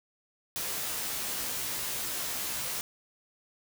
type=noise with comb filter; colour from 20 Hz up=white; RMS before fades=-34 dBFS; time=0.56-2.81 s; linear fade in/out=0 ms; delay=16 ms; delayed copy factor=+0.95; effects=none